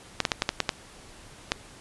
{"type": "clicks", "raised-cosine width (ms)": 0.2, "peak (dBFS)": -5, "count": 8, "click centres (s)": [0.203, 0.252, 0.318, 0.421, 0.491, 0.603, 0.692, 1.519], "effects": ["pink hiss -49 dBFS RMS until 1.8 s", "resampled to 24000 Hz"]}